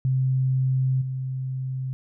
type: tone with level steps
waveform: sine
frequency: 130.81 Hz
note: C3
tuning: in tune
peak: -19 / -26 dBFS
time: 0.05-1.93 s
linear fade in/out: 0 ms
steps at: 1.01 s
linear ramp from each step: 10 ms
effects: none